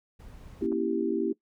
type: noise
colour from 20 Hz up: brown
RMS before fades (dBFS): -47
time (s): 0.19-0.67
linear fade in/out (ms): 10
type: chord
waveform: sine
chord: A# diminished seventh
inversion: none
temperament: equal with one note detuned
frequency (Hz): 236.9 / 277.2 / 329.6 / 392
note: A#3 / C#4 / E4 / G4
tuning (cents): +28 / 0 / 0 / 0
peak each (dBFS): -32 / -33 / -29 / -30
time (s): 0.61-1.33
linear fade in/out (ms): 10
type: clicks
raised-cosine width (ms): 1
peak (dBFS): -35 / -33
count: 2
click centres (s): 0.719 / 0.726
effects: noise-tail reverb RT60 0.1 s tail -20 dB re dry